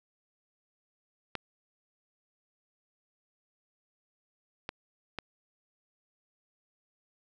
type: clicks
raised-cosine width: 0.3 ms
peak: -17 / -19 / -19 dBFS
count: 3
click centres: 1.353 / 4.691 / 5.187 s
effects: none